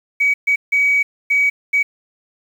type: tone bursts at uneven times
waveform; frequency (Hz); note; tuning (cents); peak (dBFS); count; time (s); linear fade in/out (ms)
sine; 2267; C#7; +38; -11; 5; 0.2-0.34 / 0.47-0.56 / 0.72-1.03 / 1.3-1.5 / 1.73-1.83; 10
effects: tanh soft clip ceiling -7 dBFS + 7-bit